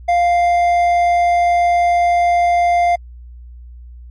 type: tone with hard clipping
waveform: triangle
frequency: 698.5 Hz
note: F5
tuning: in tune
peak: -12 dBFS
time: 0.08-2.96 s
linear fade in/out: 10 ms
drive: 9 dB
effects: added 60 Hz sine -33 dBFS peak until 4.1 s + MP3 48 kbps